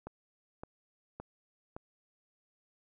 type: click train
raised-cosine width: 1 ms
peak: -28 dBFS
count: 4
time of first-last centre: 0.07-1.765 s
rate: 1.77 Hz
effects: none